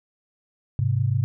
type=tone pair together; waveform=sine; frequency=103.83 / 130.82 Hz; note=G#2 / C3; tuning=0 / 0 cents; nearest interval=major third; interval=400 cents; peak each=-22 dBFS; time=0.79-1.24 s; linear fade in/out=0 ms; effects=none